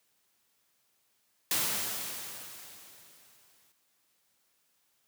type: noise with exponential decay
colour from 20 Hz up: white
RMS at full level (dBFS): -28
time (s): 1.51-3.72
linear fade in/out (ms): 2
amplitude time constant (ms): 480
effects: white hiss -73 dBFS RMS until 5.07 s + high-pass 80 Hz 12 dB/octave